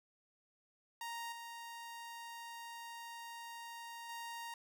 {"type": "tone with level steps", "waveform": "sawtooth", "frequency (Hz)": 932.3, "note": "A#5", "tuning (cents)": 0, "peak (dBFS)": [-38, -43, -40], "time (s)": [1.01, 4.54], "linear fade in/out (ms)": 2, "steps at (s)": [1.32, 4.09], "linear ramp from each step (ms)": 5, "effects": []}